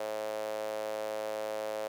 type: tone with high-pass filter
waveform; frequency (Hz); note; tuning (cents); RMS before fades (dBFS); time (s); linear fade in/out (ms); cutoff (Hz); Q
sawtooth; 107.8; A2; -35; -36; 0-1.88; 5; 560; 5.7
effects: none